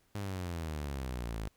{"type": "exponential sweep", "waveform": "sawtooth", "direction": "down", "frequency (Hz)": [103.83, 52.2], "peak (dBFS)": -32, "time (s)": [0.15, 1.48], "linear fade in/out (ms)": 0, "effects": ["pink hiss -71 dBFS RMS until 1.56 s"]}